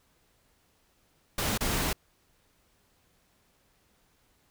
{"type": "noise with dropouts", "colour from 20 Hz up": "pink", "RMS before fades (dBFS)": -29, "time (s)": [1.38, 1.93], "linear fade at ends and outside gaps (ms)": 5, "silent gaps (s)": [1.577, 1.607], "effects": ["pink hiss -68 dBFS RMS until 4.5 s"]}